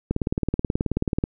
click train, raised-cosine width 3 ms, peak -9 dBFS, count 22, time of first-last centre 0.11-1.239 s, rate 18.6 Hz, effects none

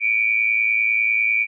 sine tone pair together, 2286 / 2396 Hz, D7 / D7, -47 / +34 cents, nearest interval minor second, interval 81 cents, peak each -19 dBFS, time 0-1.47 s, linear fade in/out 50 ms, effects none

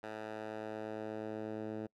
10% pulse tone with band-pass filter sweep, 108.4 Hz, A2, 25 cents flat, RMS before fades -42 dBFS, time 0.03-1.87 s, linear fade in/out 10 ms, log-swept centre 1000 to 320 Hz, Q 0.81, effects noise-tail reverb RT60 0.1 s tail -26 dB re dry

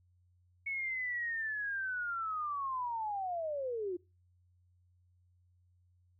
sine linear sweep, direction down, 2217 to 342.1 Hz, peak -34 dBFS, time 0.66-3.97 s, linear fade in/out 10 ms, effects noise-tail reverb RT60 0.3 s tail -24 dB re dry + added 89 Hz sine -66 dBFS peak until 6.19 s

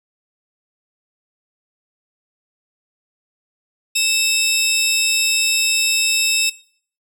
20% pulse tone pair together, 2637 / 3729 Hz, E7 / A#7, 0 / 0 cents, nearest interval tritone, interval 600 cents, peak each -13 dBFS, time 3.95-6.5 s, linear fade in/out 10 ms, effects noise-tail reverb RT60 0.5 s tail -19 dB re dry

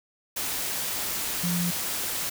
sine tone in noise, 174.5 Hz, F3, 1 cent flat, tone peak -25 dBFS, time 1.43-1.71 s, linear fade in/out 10 ms, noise white, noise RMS -30 dBFS, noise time 0.36-2.3 s, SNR +2 dB, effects none

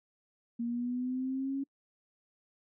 sine linear sweep, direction up, 233.1 to 276.3 Hz, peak -31 dBFS, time 0.59-1.64 s, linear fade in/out 10 ms, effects noise-tail reverb RT60 0.1 s tail -26 dB re dry

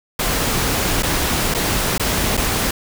pink noise with dropouts, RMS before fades -19 dBFS, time 0.19-2.71 s, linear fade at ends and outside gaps 5 ms, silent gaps 1.025-1.031 / 1.541-1.546 / 1.98-1.996 / 2.37-2.374 s, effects none

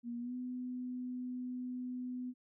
sine tone with pitch glide, 238 to 250.4 Hz, A#3 to B3, +36 to +24 cents, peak -38 dBFS, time 0.03-2.34 s, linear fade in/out 50 ms, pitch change +88 cents, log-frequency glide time 0.19-0.34 s, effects none

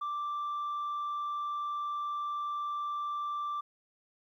sine tone, 1174.7 Hz, D6, in tune, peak -30 dBFS, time 0.01-3.61 s, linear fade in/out 10 ms, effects tanh soft clip ceiling -31 dBFS + 12-bit

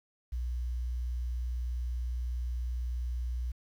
sine tone, 60.8 Hz, B1, 26 cents flat, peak -30 dBFS, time 0.32-3.52 s, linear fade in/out 10 ms, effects tanh soft clip ceiling -27 dBFS + 10-bit

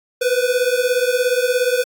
square beating tone pair, 488.7 / 505.7 Hz, B4 / B4, -18 / +41 cents, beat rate 17 Hz, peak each -19 dBFS, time 0.21-1.84 s, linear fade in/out 10 ms, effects AAC 64 kbps

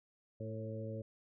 harmonic tone with a mistuned harmonic, 110 Hz, A2, in tune, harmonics 1 / 2 / 3 / 4 / 5, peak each -42 / -47 / -51 / -48 / -46 dBFS, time 0.4-1.02 s, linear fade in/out 5 ms, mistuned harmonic 4, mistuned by +25 cents, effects none

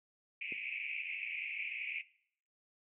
white band-pass noise, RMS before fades -41 dBFS, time 0.41-2.02 s, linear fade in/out 5 ms, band 2200 to 2600 Hz, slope 96 dB/octave
click, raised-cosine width 3 ms, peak -30 dBFS, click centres 0.523 s
effects noise-tail reverb RT60 0.6 s tail -19 dB re dry + high-pass 300 Hz 12 dB/octave

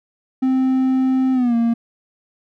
triangle tone with pitch glide, 260.9 to 232.4 Hz, C4 to A#3, -5 to -5 cents, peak -12 dBFS, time 0.42-1.74 s, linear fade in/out 10 ms, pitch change -200 cents, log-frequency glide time 1.33-1.55 s, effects none

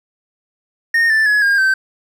triangle tone with pitch steps, 1842 / 1763.9 / 1689.1 / 1617.5 / 1548.9 Hz, A#6 / A6 / G#6 / G#6 / G6, -21 / +4 / +29 / -46 / -21 cents, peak -9 dBFS, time 0.94-1.74 s, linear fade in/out 5 ms, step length 160 ms, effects none

